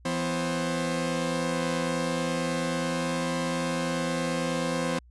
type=tone cluster; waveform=sawtooth; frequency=167.3 / 250.8 / 531 Hz; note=E3 / B3 / C5; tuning=+26 / +27 / +25 cents; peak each=-27 dBFS; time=0.05-4.99 s; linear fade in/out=5 ms; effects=added 60 Hz sine -51 dBFS peak until 5.1 s + resampled to 24000 Hz